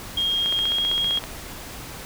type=tone with pitch glide; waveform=sine; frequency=3242 to 3270 Hz; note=G#7 to G#7; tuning=-42 to -28 cents; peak=-20 dBFS; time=0.17-1.19 s; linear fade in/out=5 ms; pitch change=+14 cents; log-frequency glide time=0.59-0.78 s
type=click train; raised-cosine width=0.3 ms; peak=-15 dBFS; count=13; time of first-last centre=0.46-1.239 s; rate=15.4 Hz
effects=pink hiss -37 dBFS RMS until 2.05 s